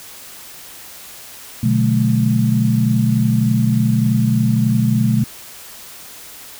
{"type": "chord", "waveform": "sine", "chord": "B minor seventh", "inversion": "none", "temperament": "equal with one note detuned", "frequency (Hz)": [123.47, 146.83, 185, 216.3], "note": ["B2", "D3", "F#3", "A3"], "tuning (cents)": [0, 0, 0, -29], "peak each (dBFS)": [-16, -21, -22, -16], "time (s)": [1.63, 5.24], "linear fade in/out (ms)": 5, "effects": ["white hiss -37 dBFS RMS until 6.59 s"]}